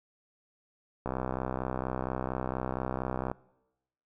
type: click train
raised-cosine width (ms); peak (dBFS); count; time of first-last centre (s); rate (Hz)
1; -18; 146; 1.06-3.315; 64.3
effects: noise-tail reverb RT60 0.9 s tail -21 dB re dry